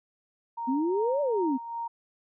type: tone with tremolo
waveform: sine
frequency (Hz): 930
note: A#5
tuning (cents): -4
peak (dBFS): -30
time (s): 0.57-1.88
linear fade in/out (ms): 10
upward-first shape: sine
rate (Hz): 2.6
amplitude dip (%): 55
type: exponential two-way sweep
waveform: sine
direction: up then down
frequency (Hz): 246.9 to 596 to 246.9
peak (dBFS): -24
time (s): 0.67-1.58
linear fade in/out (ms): 20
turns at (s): 1.21
effects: none